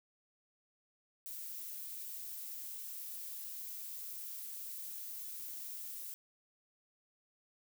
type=noise with high-pass filter sweep; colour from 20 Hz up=violet; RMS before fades=-45 dBFS; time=1.26-6.14 s; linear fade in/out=0 ms; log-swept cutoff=1200 to 210 Hz; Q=0.79; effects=none